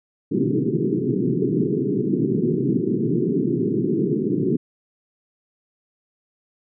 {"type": "band-pass noise", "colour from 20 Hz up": "white", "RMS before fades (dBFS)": -21, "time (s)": [0.31, 4.57], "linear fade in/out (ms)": 10, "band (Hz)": [120, 420], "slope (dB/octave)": 96, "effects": []}